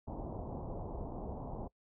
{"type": "low-pass noise", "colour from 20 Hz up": "pink", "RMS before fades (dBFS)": -42, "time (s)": [0.07, 1.68], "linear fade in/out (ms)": 10, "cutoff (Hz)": 940, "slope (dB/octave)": 48, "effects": ["noise-tail reverb RT60 0.1 s tail -22 dB re dry"]}